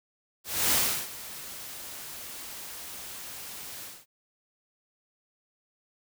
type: noise with ADSR envelope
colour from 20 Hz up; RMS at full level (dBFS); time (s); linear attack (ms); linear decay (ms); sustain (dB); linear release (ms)
white; -23; 0.44-4.06; 280; 350; -18; 220
effects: none